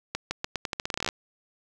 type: accelerating click train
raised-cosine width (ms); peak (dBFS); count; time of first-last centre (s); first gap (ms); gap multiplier
0.2; -11; 17; 0.15-1.089; 160; 0.84
effects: none